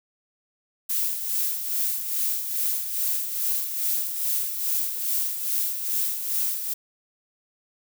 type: noise with tremolo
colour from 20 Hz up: violet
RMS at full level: -24 dBFS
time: 0.89-6.74 s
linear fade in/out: 10 ms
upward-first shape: sine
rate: 2.4 Hz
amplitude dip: 55%
effects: none